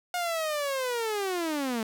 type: linear sweep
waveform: sawtooth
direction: down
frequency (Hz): 720 to 215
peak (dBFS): -24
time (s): 0.14-1.83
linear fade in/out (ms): 2
effects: none